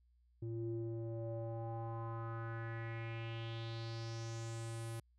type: tone with low-pass filter sweep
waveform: square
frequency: 114.4 Hz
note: A#2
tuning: 32 cents flat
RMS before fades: -43 dBFS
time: 0.42-5 s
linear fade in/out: 5 ms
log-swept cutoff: 280 to 11000 Hz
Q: 3.9
effects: added 60 Hz sine -68 dBFS peak until 5.18 s